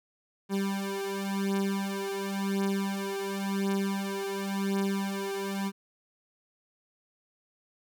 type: beating tone pair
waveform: 30% pulse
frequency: 196 / 196.93 Hz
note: G3 / G3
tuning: 0 / +8 cents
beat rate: 0.93 Hz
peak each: -29 dBFS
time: 0.49-5.72 s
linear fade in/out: 50 ms
effects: none